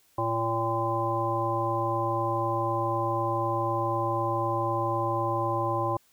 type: harmonic tone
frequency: 114 Hz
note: A#2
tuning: 38 cents flat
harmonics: 1 / 3 / 5 / 7 / 9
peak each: -32 / -32 / -32 / -32 / -29 dBFS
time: 0.18-5.97 s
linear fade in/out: 5 ms
effects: white hiss -64 dBFS RMS until 6.12 s